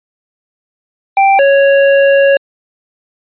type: tone pair in turn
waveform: square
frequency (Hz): 784 / 554.4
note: G5 / C#5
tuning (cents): 0 / 0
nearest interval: tritone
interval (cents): 600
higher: first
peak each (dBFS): -6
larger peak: neither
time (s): 1.17-1.39 / 1.39-2.37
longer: second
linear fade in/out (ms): 2
effects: resampled to 8000 Hz